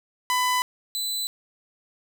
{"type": "tone pair in turn", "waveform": "sawtooth", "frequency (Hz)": [1000, 4000], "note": ["B5", "B7"], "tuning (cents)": [21, 21], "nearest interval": "2 octaves", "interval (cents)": 2400, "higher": "second", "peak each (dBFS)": [-17, -23], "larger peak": "first", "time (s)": [[0.3, 0.62], [0.95, 1.27]], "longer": "neither", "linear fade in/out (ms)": 0, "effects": []}